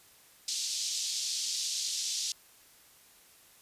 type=band-pass noise; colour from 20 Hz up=white; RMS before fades=-34 dBFS; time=0.48-2.32 s; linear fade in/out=2 ms; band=3800 to 6700 Hz; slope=24 dB/octave; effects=white hiss -59 dBFS RMS until 3.61 s + resampled to 32000 Hz